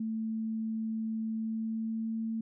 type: tone with pitch glide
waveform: sine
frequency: 221.7 to 224.1 Hz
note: A3 to A3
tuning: +13 to +32 cents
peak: -31 dBFS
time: 0-2.41 s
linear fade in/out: 5 ms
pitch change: +19 cents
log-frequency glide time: 1.33-2.19 s
effects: none